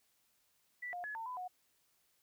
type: tone with pitch steps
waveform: sine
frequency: 1967 / 710 / 1699 / 903 / 1002 / 730 Hz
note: B6 / F5 / G#6 / A5 / B5 / F#5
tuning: -7 / +28 / +39 / +45 / +25 / -24 cents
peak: -40 dBFS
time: 0.82-1.48 s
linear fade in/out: 10 ms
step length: 110 ms
effects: white hiss -75 dBFS RMS until 2.22 s